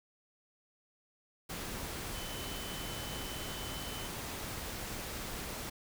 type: tone in noise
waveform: sine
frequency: 3036 Hz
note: F#7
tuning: 44 cents sharp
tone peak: -47 dBFS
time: 2.14-4.08 s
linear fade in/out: 10 ms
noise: pink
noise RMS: -41 dBFS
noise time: 1.49-5.7 s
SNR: -9 dB
effects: none